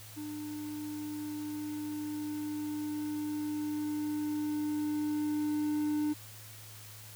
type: tone with level ramp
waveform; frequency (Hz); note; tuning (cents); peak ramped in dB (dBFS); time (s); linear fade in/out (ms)
triangle; 300; D4; +37; -36 to -26; 0.16-6.14; 20
effects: added 107 Hz sine -51 dBFS peak until 7.15 s + white hiss -51 dBFS RMS until 7.15 s